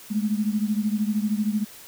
sine beating tone pair, 207.7 / 220.7 Hz, G#3 / A3, 0 / +5 cents, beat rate 13 Hz, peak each -23 / -26 dBFS, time 0.1-1.65 s, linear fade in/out 20 ms, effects white hiss -45 dBFS RMS until 1.87 s

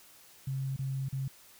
sine tone with dropouts, 134.3 Hz, C3, 46 cents sharp, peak -31 dBFS, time 0.47-1.28 s, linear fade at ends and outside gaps 5 ms, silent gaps 0.764-0.79 / 1.087-1.126 s, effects white hiss -57 dBFS RMS until 1.59 s

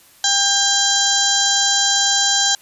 harmonic tone, 798 Hz, G5, 31 cents sharp, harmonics 1 / 2 / 4 / 5 / 6 / 7 / 8 / 9, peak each -24 / -23 / -21 / -20 / -26 / -24 / -22 / -21 dBFS, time 0.24-2.55 s, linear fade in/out 2 ms, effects white hiss -49 dBFS RMS until 2.61 s + resampled to 32000 Hz

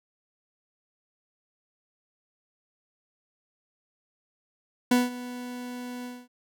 40% pulse tone with ADSR envelope, 246.9 Hz, B3, in tune, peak -16 dBFS, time 4.91-6.28 s, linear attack 6 ms, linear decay 180 ms, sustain -18 dB, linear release 230 ms, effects none

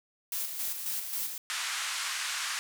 blue noise with tremolo, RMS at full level -33 dBFS, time 0.32-1.38 s, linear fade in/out 2 ms, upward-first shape square, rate 3.7 Hz, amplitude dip 45%
pink band-pass noise, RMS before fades -34 dBFS, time 1.5-2.59 s, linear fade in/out 0 ms, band 1200 to 9600 Hz, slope 24 dB/octave
effects none

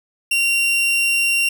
40% pulse tone, 2758 Hz, F7, 22 cents flat, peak -14 dBFS, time 0.31-1.49 s, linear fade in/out 5 ms, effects none

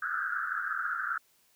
pink band-pass noise, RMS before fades -33 dBFS, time 0.02-1.18 s, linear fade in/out 5 ms, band 1300 to 1600 Hz, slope 96 dB/octave, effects white hiss -67 dBFS RMS until 1.55 s

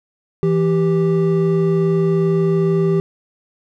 triangle tone pair together, 164.81 / 392 Hz, E3 / G4, 0 / 0 cents, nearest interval octave + minor third, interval 1500 cents, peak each -14 dBFS, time 0.43-3 s, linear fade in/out 0 ms, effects none

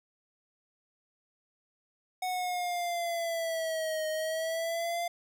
square exponential two-way sweep, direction down then up, 740 to 622.3 to 695 Hz, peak -31 dBFS, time 2.22-5.08 s, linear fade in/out 5 ms, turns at 4.08 s, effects none

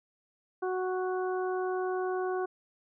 harmonic tone, 370 Hz, F#4, in tune, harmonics 1 / 2 / 3 / 4, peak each -30 / -36 / -40 / -42 dBFS, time 0.62-2.46 s, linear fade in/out 10 ms, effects none

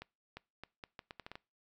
accelerating click train, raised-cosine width 0.3 ms, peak -29 dBFS, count 10, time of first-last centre 0.02-1.355 s, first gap 350 ms, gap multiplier 0.76, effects noise-tail reverb RT60 0.3 s tail -23 dB re dry

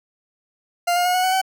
40% pulse tone with pitch steps, 698.5 / 710.3 / 722.3 / 734.5 / 746.9 / 759.5 Hz, F5 / F5 / F#5 / F#5 / F#5 / F#5, 0 / +29 / -42 / -13 / +16 / +45 cents, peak -16 dBFS, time 0.87-1.416 s, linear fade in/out 10 ms, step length 91 ms, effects none

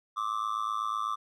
triangle tone with amplitude modulation, 1174.7 Hz, D6, in tune, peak -23 dBFS, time 0.16-1.16 s, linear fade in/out 20 ms, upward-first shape sine, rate 108 Hz, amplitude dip 100%, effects none

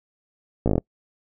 slowing click train, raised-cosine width 2 ms, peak -7 dBFS, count 7, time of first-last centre 0.66-0.78 s, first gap 16 ms, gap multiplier 1.09, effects noise-tail reverb RT60 0.1 s tail -25 dB re dry

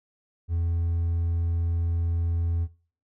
triangle tone with hard clipping, 84.5 Hz, E2, 43 cents sharp, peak -24 dBFS, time 0.48-2.68 s, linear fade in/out 50 ms, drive 5 dB, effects noise-tail reverb RT60 0.4 s tail -17 dB re dry

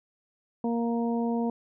harmonic tone, 233.6 Hz, A#3, 4 cents sharp, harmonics 1 / 2 / 3 / 4, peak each -26 / -32 / -36 / -38 dBFS, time 0.64-1.5 s, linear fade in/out 2 ms, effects none

